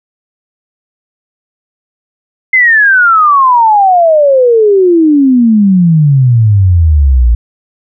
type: exponential sweep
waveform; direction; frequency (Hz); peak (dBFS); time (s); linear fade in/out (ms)
sine; down; 2093 to 55.7; -3; 2.53-7.35; 5
effects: none